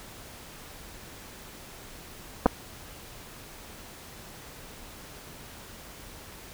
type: clicks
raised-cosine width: 1 ms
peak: -5 dBFS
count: 2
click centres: 2.459 / 2.463 s
effects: pink hiss -46 dBFS RMS until 6.53 s